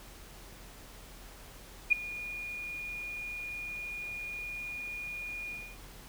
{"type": "tone with ADSR envelope", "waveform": "sine", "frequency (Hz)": 2438, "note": "D#7", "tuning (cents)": -36, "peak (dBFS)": -17, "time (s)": [1.9, 5.78], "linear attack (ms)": 25, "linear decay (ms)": 6, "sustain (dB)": -20, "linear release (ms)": 280, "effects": ["added 43 Hz sine -52 dBFS peak until 6.08 s", "pink hiss -52 dBFS RMS until 6.08 s"]}